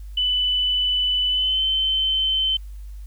sine tone with pitch glide, 2991 to 3077 Hz, F#7 to G7, +18 to -33 cents, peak -18 dBFS, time 0.17-2.57 s, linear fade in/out 5 ms, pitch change +49 cents, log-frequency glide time 1.29-1.63 s, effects added 50 Hz sine -33 dBFS peak until 3.06 s + white hiss -59 dBFS RMS until 3.06 s

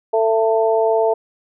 harmonic tone, 222.9 Hz, A3, 23 cents sharp, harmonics 2 / 3 / 4, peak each -16 / -17 / -22 dBFS, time 0.13-1.14 s, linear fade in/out 10 ms, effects none

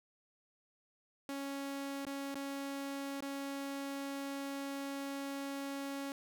sawtooth tone with dropouts, 277.2 Hz, C#4, in tune, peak -35 dBFS, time 1.29-6.12 s, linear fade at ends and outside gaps 1 ms, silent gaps 2.052-2.067 / 2.345-2.355 / 3.206-3.224 s, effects none

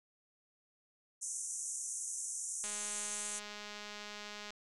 pink band-pass noise, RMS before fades -41 dBFS, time 1.21-3.4 s, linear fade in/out 20 ms, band 6000 to 10000 Hz, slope 96 dB/octave
click train, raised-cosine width 0.2 ms, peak -29 dBFS, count 389, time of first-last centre 2.64-4.505 s, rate 208 Hz
effects none

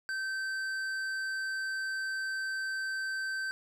sine tone with tanh clipping, 1550 Hz, G6, 20 cents flat, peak -34 dBFS, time 0.09-3.51 s, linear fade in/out 0 ms, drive 11 dB, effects none

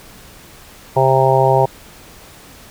harmonic tone, 132.7 Hz, C3, 25 cents sharp, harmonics 1 / 3 / 4 / 5 / 6 / 7, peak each -17 / -17 / -17 / -17 / -17 / -17 dBFS, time 0.96-1.66 s, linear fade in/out 10 ms, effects pink hiss -41 dBFS RMS until 2.7 s

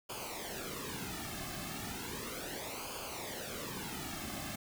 pink noise with flanger, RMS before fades -42 dBFS, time 0.09-4.56 s, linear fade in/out 10 ms, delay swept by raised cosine 0.52 to 2.12 ms, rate 0.35 Hz, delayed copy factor -0.75, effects none

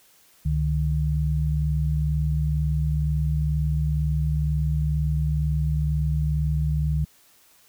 sine tone pair together, 69.3 / 151.41 Hz, C#2 / D#3, 0 / -47 cents, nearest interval octave + major second, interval 1353 cents, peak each -23 dBFS, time 0.45-7.05 s, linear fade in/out 10 ms, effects white hiss -57 dBFS RMS until 7.68 s

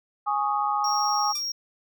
sine chord, Ab suspended fourth, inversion none, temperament equal, 830.6 / 1108.7 / 1244.5 Hz, Ab5 / Db6 / Eb6, 0 / 0 / 0 cents, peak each -25 / -29 / -27 dBFS, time 0.26-1.33 s, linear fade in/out 20 ms
triangle tone, 5588 Hz, F8, in tune, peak -26 dBFS, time 0.84-1.52 s, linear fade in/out 5 ms
5% pulse tone with exponential decay, 1190 Hz, D6, 22 cents sharp, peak -21 dBFS, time 1.35-1.48 s, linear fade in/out 5 ms, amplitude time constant 27 ms
effects none

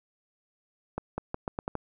accelerating click train, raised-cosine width 1 ms, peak -17 dBFS, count 7, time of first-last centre 0.98-1.753 s, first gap 200 ms, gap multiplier 0.82, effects none

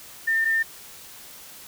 sine tone pair in turn, 1804 / 1804 Hz, A6 / A6, +43 / +43 cents, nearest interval unison, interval 0 cents, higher neither, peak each -19 dBFS, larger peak neither, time 0.27-0.45 / 0.45-0.63 s, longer neither, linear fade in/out 10 ms, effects white hiss -44 dBFS RMS until 1.67 s

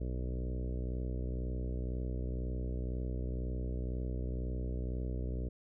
harmonic tone with a mistuned harmonic, 62 Hz, B1, 7 cents sharp, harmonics 1 / 2 / 3 / 4 / 5 / 6 / 7 / 8 / 9 / 10, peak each -35 / -42 / -46 / -48 / -48 / -51 / -49 / -54 / -55 / -58 dBFS, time 0-5.49 s, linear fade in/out 10 ms, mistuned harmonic 1, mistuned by -28 cents, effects none

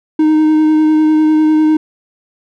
triangle tone with vibrato, 310 Hz, D#4, 6 cents flat, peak -5 dBFS, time 0.19-1.77 s, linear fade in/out 5 ms, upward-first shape sine, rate 10 Hz, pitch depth 13 cents each way, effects none

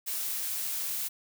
blue noise, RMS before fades -33 dBFS, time 0.06-1.09 s, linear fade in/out 20 ms, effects none

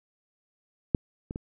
clicks, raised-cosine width 3 ms, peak -8 / -22 / -21 dBFS, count 3, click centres 0.948 / 1.309 / 1.359 s, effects none

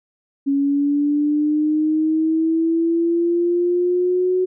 sine linear sweep, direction up, 276.8 to 370 Hz, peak -15 dBFS, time 0.46-4.46 s, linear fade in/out 20 ms, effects none

